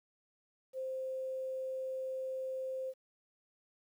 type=tone with quantisation; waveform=sine; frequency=523 Hz; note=C5; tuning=1 cent flat; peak=-36 dBFS; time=0.73-2.94 s; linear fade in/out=50 ms; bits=11; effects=none